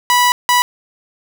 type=tone bursts at uneven times; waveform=sawtooth; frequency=982 Hz; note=B5; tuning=10 cents flat; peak=-6 dBFS; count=2; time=0.1-0.32 / 0.49-0.62 s; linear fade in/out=0 ms; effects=none